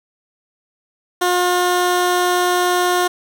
15% pulse tone, 357.9 Hz, F4, 42 cents sharp, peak -8 dBFS, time 1.21-3.08 s, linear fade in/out 10 ms, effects none

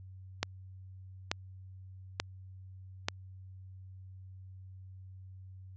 click train, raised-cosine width 0.2 ms, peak -12 dBFS, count 4, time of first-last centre 0.43-3.085 s, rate 1.13 Hz, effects added 94 Hz sine -47 dBFS peak until 5.76 s + resampled to 16000 Hz

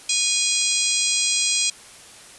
harmonic tone, 821 Hz, G#5, 20 cents flat, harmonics 3 / 4 / 5 / 6 / 7 / 8 / 9 / 10, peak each -27 / -27 / -27 / -27 / -27 / -27 / -27 / -27 dBFS, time 0.09-1.7 s, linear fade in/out 5 ms, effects white hiss -44 dBFS RMS until 2.38 s + resampled to 24000 Hz

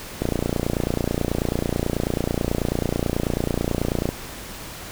click train, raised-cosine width 2 ms, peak -8 dBFS, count 114, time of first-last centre 0.22-4.09 s, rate 29.2 Hz, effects pink hiss -36 dBFS RMS until 4.91 s

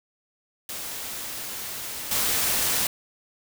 white noise with level steps, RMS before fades -34 / -24 dBFS, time 0.69-2.87 s, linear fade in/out 2 ms, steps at 2.11 s, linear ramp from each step 5 ms, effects none

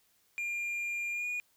triangle tone with pitch glide, 2400 to 2446 Hz, D7 to D#7, +37 to -30 cents, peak -31 dBFS, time 0.38-1.4 s, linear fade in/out 0 ms, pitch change +33 cents, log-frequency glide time 1.12-1.27 s, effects white hiss -70 dBFS RMS until 1.56 s

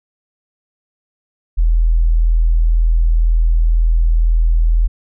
sine tone, 41 Hz, E1, 9 cents flat, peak -9 dBFS, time 1.57-4.88 s, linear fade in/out 20 ms, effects none

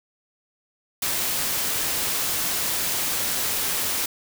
white noise, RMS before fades -25 dBFS, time 1.02-4.06 s, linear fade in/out 5 ms, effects none

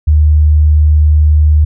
sine tone, 75.9 Hz, D#2, 42 cents flat, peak -4 dBFS, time 0.07-1.65 s, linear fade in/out 10 ms, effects none

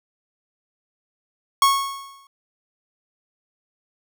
45% pulse tone with exponential decay, 1100 Hz, C#6, 14 cents flat, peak -11 dBFS, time 1.62-2.27 s, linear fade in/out 2 ms, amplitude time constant 140 ms, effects none

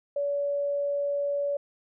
sine tone, 570 Hz, C#5, 48 cents sharp, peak -25 dBFS, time 0.16-1.57 s, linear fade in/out 5 ms, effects none

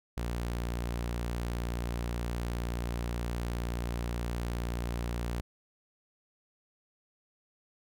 sawtooth tone, 59 Hz, A#1, 22 cents sharp, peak -28 dBFS, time 0.17-5.41 s, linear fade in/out 5 ms, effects none

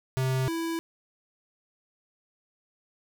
square tone pair in turn, 130.81 / 330.4 Hz, C3 / E4, 0 / +4 cents, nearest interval octave + major third, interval 1604 cents, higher second, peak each -25 / -29 dBFS, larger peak first, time 0.17-0.48 / 0.48-0.79 s, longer neither, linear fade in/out 0 ms, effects none

